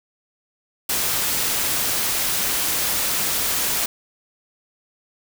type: noise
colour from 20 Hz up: white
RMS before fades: -22 dBFS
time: 0.89-3.86 s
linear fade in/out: 5 ms
effects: none